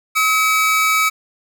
45% pulse tone pair together, 1280 / 2281 Hz, D#6 / C#7, +49 / +49 cents, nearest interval minor seventh, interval 1000 cents, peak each -16 dBFS, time 0.15-1.1 s, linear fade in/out 20 ms, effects none

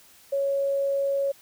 sine tone, 554.4 Hz, C#5, in tune, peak -22 dBFS, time 0.32-1.32 s, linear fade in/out 10 ms, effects white hiss -54 dBFS RMS until 1.41 s

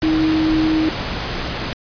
sine tone in noise, 315.8 Hz, D#4, 26 cents sharp, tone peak -14 dBFS, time 0.03-0.89 s, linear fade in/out 0 ms, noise pink, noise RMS -24 dBFS, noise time 0.02-1.73 s, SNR +7 dB, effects resampled to 11025 Hz

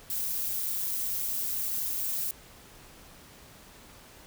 violet noise with amplitude modulation, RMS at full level -28 dBFS, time 0.1-2.31 s, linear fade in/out 2 ms, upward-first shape sine, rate 199 Hz, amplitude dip 75%, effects pink hiss -52 dBFS RMS until 4.26 s

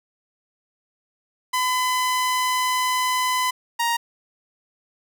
sawtooth tone pair in turn, 1010 / 936.5 Hz, B5 / A#5, +39 / +8 cents, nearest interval minor second, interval 131 cents, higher first, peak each -16 dBFS, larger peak neither, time 1.53-3.51 / 3.79-3.97 s, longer first, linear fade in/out 10 ms, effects none

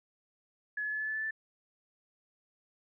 sine tone with pitch steps, 1700 / 1709.8 / 1719.8 / 1729.7 / 1739.7 / 1749.8 / 1760 Hz, G#6 / G#6 / A6 / A6 / A6 / A6 / A6, +40 / +50 / -40 / -30 / -20 / -10 / 0 cents, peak -32 dBFS, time 0.77-1.309 s, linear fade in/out 5 ms, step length 77 ms, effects none

